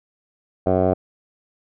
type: tone with low-pass filter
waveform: 10% pulse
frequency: 92.5 Hz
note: F#2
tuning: in tune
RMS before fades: -18 dBFS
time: 0.66-0.94 s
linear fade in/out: 10 ms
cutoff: 700 Hz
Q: 4.1
effects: none